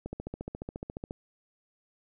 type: click train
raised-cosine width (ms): 2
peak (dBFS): -23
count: 16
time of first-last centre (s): 0.06-1.109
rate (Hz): 14.3
effects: none